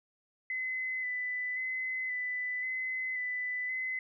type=tone with vibrato; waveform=sine; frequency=2015 Hz; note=B6; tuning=34 cents sharp; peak=-32 dBFS; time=0.5-3.99 s; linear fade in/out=2 ms; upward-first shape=square; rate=0.94 Hz; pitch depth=17 cents each way; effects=none